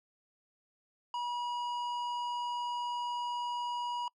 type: tone with tanh clipping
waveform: sine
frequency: 966 Hz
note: B5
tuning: 39 cents flat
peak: -35 dBFS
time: 1.14-4.08 s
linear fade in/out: 2 ms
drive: 11 dB
effects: noise-tail reverb RT60 0.1 s tail -26 dB re dry